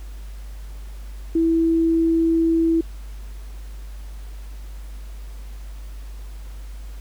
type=tone; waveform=sine; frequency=328.8 Hz; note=E4; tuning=4 cents flat; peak=-15 dBFS; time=1.35-2.81 s; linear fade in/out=5 ms; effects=added 50 Hz sine -32 dBFS peak until 7 s + pink hiss -50 dBFS RMS until 7 s